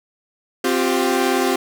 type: chord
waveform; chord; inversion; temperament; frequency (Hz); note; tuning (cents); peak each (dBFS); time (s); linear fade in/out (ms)
sawtooth; C suspended fourth; none; equal with one note detuned; 261.6 / 353.7 / 392; C4 / F4 / G4; 0 / +22 / 0; -17; 0.64-1.56; 5
effects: none